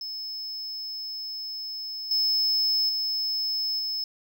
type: tone with level steps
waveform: triangle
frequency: 5220 Hz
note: E8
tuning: 18 cents flat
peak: -31 / -20 / -24 / -26 dBFS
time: 0.01-4.04 s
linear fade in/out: 2 ms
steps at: 2.11 / 2.89 / 3.79 s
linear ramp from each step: 2 ms
effects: none